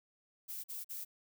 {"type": "noise bursts", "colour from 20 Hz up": "violet", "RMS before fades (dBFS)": -43, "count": 3, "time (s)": [0.48, 1.05], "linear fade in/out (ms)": 20, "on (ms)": 160, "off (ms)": 45, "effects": []}